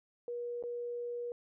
sine tone with dropouts, 480 Hz, B4, 49 cents flat, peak -36 dBFS, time 0.28-1.32 s, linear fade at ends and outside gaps 1 ms, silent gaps 0.626-0.637 s, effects none

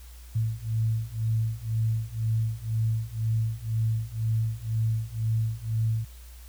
sine beating tone pair, 110.7 / 112.7 Hz, A2 / A2, +11 / +42 cents, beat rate 2 Hz, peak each -28 / -27 dBFS, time 0.35-6.05 s, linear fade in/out 10 ms, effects added 60 Hz sine -43 dBFS peak until 6.48 s + white hiss -54 dBFS RMS until 6.48 s

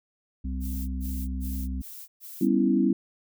harmonic tone, 64.9 Hz, C2, 13 cents flat, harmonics 1 / 3 / 4, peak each -29 / -37 / -37 dBFS, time 0.44-1.82 s, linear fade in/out 10 ms
violet noise bursts, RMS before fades -42 dBFS, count 5, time 0.6-2.48 s, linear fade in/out 50 ms, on 280 ms, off 120 ms
sine chord, C# half-diminished seventh, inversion second, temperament equal, 196 / 246.9 / 277.2 / 329.6 Hz, G3 / B3 / C#4 / E4, 0 / 0 / 0 / 0 cents, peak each -25 dBFS, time 2.41-2.93 s, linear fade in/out 5 ms
effects none

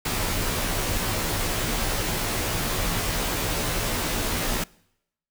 pink noise with comb filter, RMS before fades -26 dBFS, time 0.05-4.64 s, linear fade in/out 5 ms, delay 15 ms, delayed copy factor -0.85, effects noise-tail reverb RT60 0.8 s tail -24 dB re dry

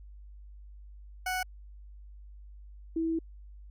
20% pulse / sine tone pair in turn, 740 / 326.6 Hz, F#5 / E4, 0 / -16 cents, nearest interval octave + major second, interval 1416 cents, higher first, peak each -25 / -27 dBFS, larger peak first, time 1.26-1.43 / 2.96-3.19 s, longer second, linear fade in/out 5 ms, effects added 50 Hz sine -46 dBFS peak until 3.7 s

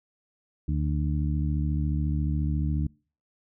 harmonic tone, 74.2 Hz, D2, 18 cents sharp, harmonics 1 / 2 / 3 / 4, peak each -26 / -28 / -35 / -35 dBFS, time 0.68-2.87 s, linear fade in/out 5 ms, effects noise-tail reverb RT60 0.4 s tail -26 dB re dry

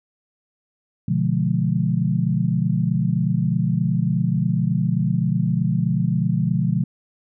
sine chord, B diminished seventh, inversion none, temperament equal with one note detuned, 123.47 / 146.83 / 174.61 / 211.6 Hz, B2 / D3 / F3 / Ab3, 0 / 0 / 0 / +33 cents, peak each -23 / -23 / -21 / -26 dBFS, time 1.08-6.84 s, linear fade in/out 5 ms, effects none

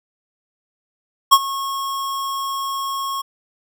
square tone with ADSR envelope, 1092 Hz, C#6, 26 cents flat, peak -5 dBFS, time 1.31-3.22 s, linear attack 20 ms, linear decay 50 ms, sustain -18 dB, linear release 12 ms, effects none

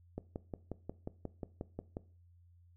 click train, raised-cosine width 2 ms, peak -26 dBFS, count 11, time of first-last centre 0.18-1.969 s, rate 5.59 Hz, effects noise-tail reverb RT60 0.4 s tail -19 dB re dry + added 87 Hz sine -60 dBFS peak until 2.76 s

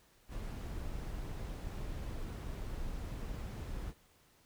brown noise, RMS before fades -41 dBFS, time 0.28-3.94 s, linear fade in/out 50 ms, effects pink hiss -67 dBFS RMS until 4.45 s

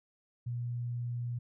sine tone, 120.5 Hz, B2, 42 cents flat, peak -33 dBFS, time 0.46-1.39 s, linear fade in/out 10 ms, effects none

